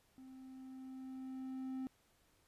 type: tone with level ramp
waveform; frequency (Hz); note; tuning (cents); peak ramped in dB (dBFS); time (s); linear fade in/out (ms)
triangle; 261.6; C4; 0; -51 to -37; 0.18-1.87; 0
effects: pink hiss -73 dBFS RMS until 2.47 s + resampled to 32000 Hz